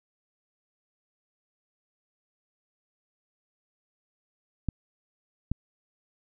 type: clicks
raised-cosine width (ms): 5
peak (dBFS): -15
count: 2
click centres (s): 4.687 / 5.516
effects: none